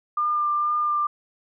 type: tone with vibrato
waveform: sine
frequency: 1198 Hz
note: D6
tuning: 34 cents sharp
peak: -20 dBFS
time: 0.17-1.07 s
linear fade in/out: 5 ms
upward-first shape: sine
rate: 2.1 Hz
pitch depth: 13 cents each way
effects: none